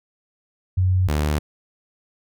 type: tone pair in turn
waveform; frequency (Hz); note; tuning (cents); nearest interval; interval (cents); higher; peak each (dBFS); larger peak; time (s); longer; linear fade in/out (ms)
sine / sawtooth; 92.5 / 74.82; F#2 / D2; 0 / +33; major third; 367; first; -15; neither; 0.77-1.08 / 1.08-1.39; neither; 10
effects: none